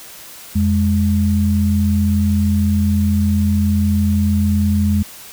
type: tone pair together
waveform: sine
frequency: 86.7 / 206.4 Hz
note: F2 / G#3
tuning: -12 / -10 cents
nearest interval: octave + minor third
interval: 1502 cents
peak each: -15 dBFS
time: 0.55-5.03 s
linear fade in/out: 10 ms
effects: white hiss -37 dBFS RMS until 5.32 s